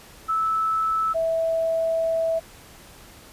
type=tone pair in turn; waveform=sine; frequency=1309 / 654.5 Hz; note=E6 / E5; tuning=-13 / -13 cents; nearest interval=octave; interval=1200 cents; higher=first; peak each=-20 dBFS; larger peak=neither; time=0.28-1.14 / 1.14-2.4 s; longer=second; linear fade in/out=20 ms; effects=pink hiss -47 dBFS RMS until 3.32 s + resampled to 32000 Hz